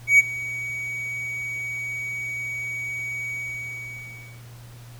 triangle tone with ADSR envelope, 2258 Hz, C#7, 31 cents sharp, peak -7 dBFS, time 0.07-4.42 s, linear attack 120 ms, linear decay 23 ms, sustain -19 dB, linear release 1100 ms, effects added 119 Hz sine -41 dBFS peak until 4.99 s + pink hiss -50 dBFS RMS until 4.99 s

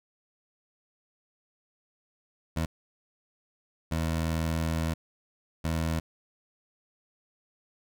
20% pulse tone bursts at uneven times, 81.2 Hz, E2, 26 cents flat, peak -22 dBFS, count 3, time 2.56-2.66 / 3.91-4.94 / 5.64-6 s, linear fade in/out 10 ms, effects none

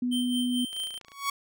sine tone, 246.9 Hz, B3, in tune, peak -25 dBFS, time 0.02-0.65 s, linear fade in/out 5 ms
square tone with tremolo, 3123 Hz, G7, 7 cents flat, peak -30 dBFS, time 0.11-0.99 s, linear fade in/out 20 ms, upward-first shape sine, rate 4.6 Hz, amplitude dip 60%
click train, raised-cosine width 0.2 ms, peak -30 dBFS, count 12, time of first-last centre 0.73-1.119 s, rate 28.3 Hz
sawtooth tone with exponential growth, 1118 Hz, C#6, 14 cents sharp, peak -20 dBFS, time 1.05-1.3 s, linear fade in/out 5 ms, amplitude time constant 53 ms
effects none

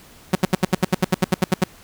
sawtooth tone bursts, 185 Hz, F#3, in tune, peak -9 dBFS, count 14, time 0.33-1.64 s, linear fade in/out 5 ms, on 23 ms, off 76 ms, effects pink hiss -47 dBFS RMS until 1.83 s

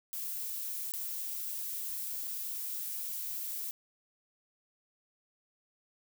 violet noise with dropouts, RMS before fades -38 dBFS, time 0.13-3.71 s, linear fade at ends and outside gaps 0 ms, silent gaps 0.92-0.937 / 2.273-2.277 s, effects none

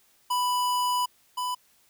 square tone pair in turn, 990 / 995.4 Hz, B5 / B5, +4 / +13 cents, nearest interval unison, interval 9 cents, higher second, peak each -24 / -28 dBFS, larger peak first, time 0.3-1.06 / 1.37-1.55 s, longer first, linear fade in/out 10 ms, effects white hiss -63 dBFS RMS until 1.89 s

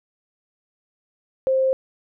sine tone, 527 Hz, C5, 12 cents sharp, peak -16 dBFS, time 1.47-1.73 s, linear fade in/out 0 ms, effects none

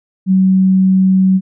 sine tone, 188.8 Hz, F#3, 35 cents sharp, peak -7 dBFS, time 0.26-1.41 s, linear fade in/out 50 ms, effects none

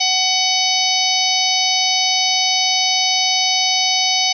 harmonic tone with a mistuned harmonic, 750 Hz, F#5, 23 cents sharp, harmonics 1 / 3 / 4 / 5 / 6 / 7 / 8, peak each -22 / -22 / -22 / -22 / -22 / -22 / -22 dBFS, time 0-4.33 s, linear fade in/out 10 ms, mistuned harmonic 7, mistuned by -31 cents, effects none

